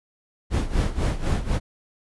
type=noise with tremolo; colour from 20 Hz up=brown; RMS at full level=-19 dBFS; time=0.5-1.6 s; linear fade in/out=50 ms; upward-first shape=sine; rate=4 Hz; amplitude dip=80%; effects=resampled to 24000 Hz